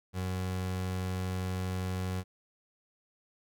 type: tone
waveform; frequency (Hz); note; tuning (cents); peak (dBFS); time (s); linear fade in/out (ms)
30% pulse; 92.5; F#2; 0; -29; 0.13-2.24; 50
effects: none